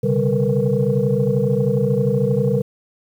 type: tone cluster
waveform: sine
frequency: 129.4 / 142.1 / 196 / 455.8 / 485.6 Hz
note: C3 / C#3 / G3 / A#4 / B4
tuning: -19 / +43 / 0 / -39 / -29 cents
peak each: -21 dBFS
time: 0.03-2.62 s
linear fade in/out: 10 ms
effects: tanh soft clip ceiling -6 dBFS + 8-bit